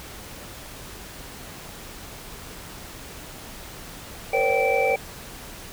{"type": "tone cluster", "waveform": "sine", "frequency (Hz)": [466.3, 517, 563, 775, 2326], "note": ["A#4", "C5", "C#5", "G5", "D7"], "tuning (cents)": [1, -21, 27, -20, -17], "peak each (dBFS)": -25, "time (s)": [4.33, 4.96], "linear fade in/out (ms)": 5, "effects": ["pink hiss -40 dBFS RMS until 5.72 s"]}